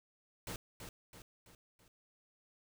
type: noise with echo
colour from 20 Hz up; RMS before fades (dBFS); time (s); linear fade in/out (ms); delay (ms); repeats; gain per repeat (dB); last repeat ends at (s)
pink; -43; 0.47-0.56; 2; 330; 4; -6; 1.88
effects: none